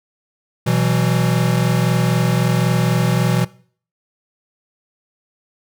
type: chord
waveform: square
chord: B suspended fourth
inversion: none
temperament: equal with one note detuned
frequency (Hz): 123.47 / 164.81 / 188.67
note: B2 / E3 / F#3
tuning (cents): 0 / 0 / +34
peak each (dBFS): -18 / -19 / -23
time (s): 0.66-3.45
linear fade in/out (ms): 10
effects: noise-tail reverb RT60 0.5 s tail -21 dB re dry